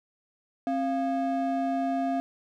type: ring-modulated tone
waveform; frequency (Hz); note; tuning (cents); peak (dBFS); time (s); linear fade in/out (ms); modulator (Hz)
triangle; 480; B4; -49; -20; 0.67-2.2; 0; 213
effects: none